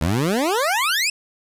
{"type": "exponential sweep", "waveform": "20% pulse", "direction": "up", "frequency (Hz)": [72.6, 2691], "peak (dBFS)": -13, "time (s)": [0.01, 1.1], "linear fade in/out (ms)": 5, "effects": ["resampled to 32000 Hz", "8-bit"]}